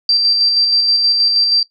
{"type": "tone with tremolo", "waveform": "sine", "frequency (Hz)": 4699, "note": "D8", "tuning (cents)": 0, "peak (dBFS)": -9, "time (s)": [0.09, 1.63], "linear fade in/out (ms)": 2, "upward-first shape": "square", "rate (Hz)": 6.3, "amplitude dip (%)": 30, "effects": ["noise-tail reverb RT60 0.1 s tail -17 dB re dry"]}